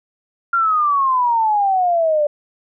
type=exponential sweep; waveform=sine; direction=down; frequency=1396.9 to 582 Hz; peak=-13 dBFS; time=0.53-2.27 s; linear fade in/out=5 ms; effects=none